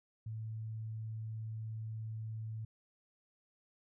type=tone; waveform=sine; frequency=110.4 Hz; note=A2; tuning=6 cents sharp; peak=-39 dBFS; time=0.26-2.65 s; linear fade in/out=5 ms; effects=none